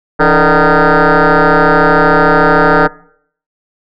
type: tone with frequency modulation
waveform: sine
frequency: 472.7 Hz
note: A#4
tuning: 24 cents sharp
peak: -3 dBFS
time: 0.19-2.88 s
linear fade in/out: 20 ms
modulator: 152 Hz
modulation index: 7.5
effects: noise-tail reverb RT60 0.6 s tail -22 dB re dry + tanh soft clip ceiling -3 dBFS